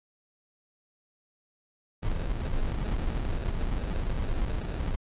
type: noise with sample-and-hold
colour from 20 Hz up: brown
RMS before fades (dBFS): -29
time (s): 2.02-4.96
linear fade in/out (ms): 10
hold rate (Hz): 1050
effects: resampled to 8000 Hz